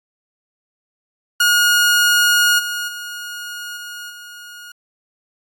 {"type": "tone with level steps", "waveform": "sawtooth", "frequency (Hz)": 1436, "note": "F6", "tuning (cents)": 48, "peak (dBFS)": [-8, -18, -24, -26, -31], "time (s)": [1.4, 4.72], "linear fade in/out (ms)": 5, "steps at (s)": [2.58, 2.87, 3.76, 4.09], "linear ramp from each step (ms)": 20, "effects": ["AAC 64 kbps"]}